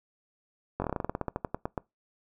slowing click train, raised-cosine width 1 ms, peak -16 dBFS, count 18, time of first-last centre 0.8-1.778 s, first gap 20 ms, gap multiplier 1.12, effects noise-tail reverb RT60 0.2 s tail -23 dB re dry

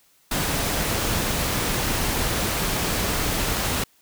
pink noise, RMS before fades -24 dBFS, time 0.31-3.84 s, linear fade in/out 5 ms, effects white hiss -60 dBFS RMS until 4.01 s

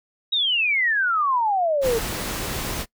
sine exponential sweep, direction down, 3847 to 440 Hz, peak -18 dBFS, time 0.32-1.99 s, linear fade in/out 10 ms
pink noise, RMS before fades -28 dBFS, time 1.81-2.86 s, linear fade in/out 50 ms
effects noise-tail reverb RT60 0.1 s tail -22 dB re dry

